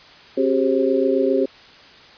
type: tone cluster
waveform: sine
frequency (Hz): 268.4 / 380.1 / 407.6 / 534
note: C4 / F#4 / G#4 / C5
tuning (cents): +44 / +47 / -32 / +35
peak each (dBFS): -21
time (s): 0.37-1.46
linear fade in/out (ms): 10
effects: white hiss -45 dBFS RMS until 2.17 s + resampled to 11025 Hz